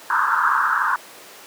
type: band-pass noise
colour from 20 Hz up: white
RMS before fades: -19 dBFS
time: 0.1-0.96 s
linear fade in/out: 2 ms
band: 910 to 1600 Hz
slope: 96 dB/octave
effects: pink hiss -41 dBFS RMS until 1.46 s + high-pass 400 Hz 12 dB/octave